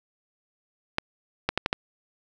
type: clicks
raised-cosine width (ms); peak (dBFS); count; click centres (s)
0.3; -7; 5; 0.984 / 1.49 / 1.576 / 1.661 / 1.729
effects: none